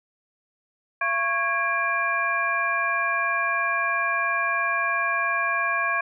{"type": "tone cluster", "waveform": "sine", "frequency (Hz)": [680, 1103, 1646, 2383], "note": ["F5", "C#6", "G#6", "D7"], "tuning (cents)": [-46, -9, -16, 25], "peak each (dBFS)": [-31, -26, -25, -28], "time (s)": [1.01, 6.01], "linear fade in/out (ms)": 5, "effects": []}